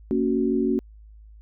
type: chord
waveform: sine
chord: F# major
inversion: first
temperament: just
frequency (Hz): 231.2 / 277.5 / 370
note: A#3 / C#4 / F#4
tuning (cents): -14 / +2 / 0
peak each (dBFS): -24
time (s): 0.11-0.79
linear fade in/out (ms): 0
effects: added 53 Hz sine -44 dBFS peak until 1.41 s